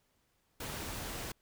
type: noise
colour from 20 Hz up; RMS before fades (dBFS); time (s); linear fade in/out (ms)
pink; -41; 0.6-1.32; 5
effects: pink hiss -75 dBFS RMS until 1.41 s